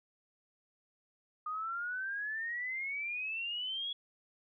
sine exponential sweep, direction up, 1223 to 3375 Hz, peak -35 dBFS, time 1.46-3.93 s, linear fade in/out 5 ms, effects none

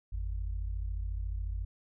sine tone pair together, 50.09 / 84.2 Hz, G1 / E2, +38 / +37 cents, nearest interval major sixth, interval 899 cents, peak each -33 / -39 dBFS, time 0.12-1.65 s, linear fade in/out 10 ms, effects none

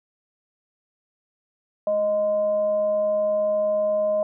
sine tone with frequency modulation, 622.3 Hz, D#5, in tune, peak -19 dBFS, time 1.87-4.23 s, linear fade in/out 2 ms, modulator 411 Hz, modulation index 0.22, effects none

